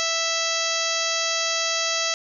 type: harmonic tone with a mistuned harmonic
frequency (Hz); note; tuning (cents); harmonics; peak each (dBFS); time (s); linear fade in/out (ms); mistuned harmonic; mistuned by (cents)
659.3; E5; 0; 1 / 2 / 3 / 4 / 5 / 6 / 7 / 8 / 9 / 10; -31 / -31 / -31 / -31 / -31 / -31 / -31 / -31 / -31 / -31; 0-2.14; 0; 5; -22
effects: none